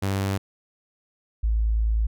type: tone pair in turn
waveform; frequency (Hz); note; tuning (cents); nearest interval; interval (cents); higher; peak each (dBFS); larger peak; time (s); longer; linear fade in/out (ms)
sawtooth / sine; 97.7 / 54.83; G2 / A1; -5 / -5; minor seventh; 1000; first; -19; neither; 0.02-0.38 / 1.43-2.07; second; 10
effects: none